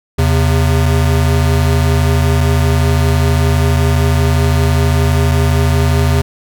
square tone pair together, 81 / 133.28 Hz, E2 / C3, -30 / +32 cents, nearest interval major sixth, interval 862 cents, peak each -12 / -14 dBFS, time 0.18-6.22 s, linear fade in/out 10 ms, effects none

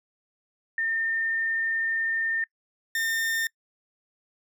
sine / 40% pulse tone pair in turn, 1812 / 1812 Hz, A#6 / A#6, -50 / -50 cents, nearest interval unison, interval 0 cents, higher neither, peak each -24 dBFS, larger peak neither, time 0.78-2.44 / 2.95-3.47 s, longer first, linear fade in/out 2 ms, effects noise-tail reverb RT60 0.1 s tail -26 dB re dry

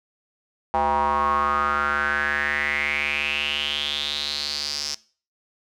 square tone with band-pass filter sweep, 72.8 Hz, D2, 15 cents flat, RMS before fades -24 dBFS, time 0.74-4.95 s, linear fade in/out 0 ms, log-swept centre 850 to 5400 Hz, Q 6.7, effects noise-tail reverb RT60 0.4 s tail -20 dB re dry

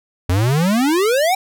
square exponential sweep, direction up, 84.9 to 788 Hz, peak -14 dBFS, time 0.29-1.35 s, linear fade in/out 5 ms, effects none

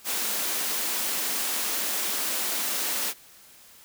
white high-pass noise, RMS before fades -28 dBFS, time 0.04-3.14 s, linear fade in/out 50 ms, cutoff 190 Hz, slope 96 dB/octave, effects white hiss -52 dBFS RMS until 3.84 s

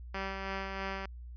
5% pulse tone with tremolo, 193.5 Hz, G3, 22 cents flat, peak -23 dBFS, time 0.14-1.06 s, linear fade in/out 5 ms, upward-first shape sine, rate 3.1 Hz, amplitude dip 35%, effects added 60 Hz sine -43 dBFS peak until 1.36 s + resampled to 11025 Hz

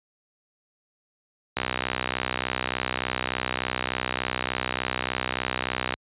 click train, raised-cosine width 0.3 ms, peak -8 dBFS, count 278, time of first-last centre 1.57-5.939 s, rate 63.4 Hz, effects high-pass 60 Hz 12 dB/octave + resampled to 8000 Hz

